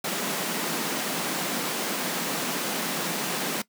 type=high-pass noise; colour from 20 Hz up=pink; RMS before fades=-29 dBFS; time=0.04-3.62 s; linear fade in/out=5 ms; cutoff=160 Hz; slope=48 dB/octave; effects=noise-tail reverb RT60 0.1 s tail -19 dB re dry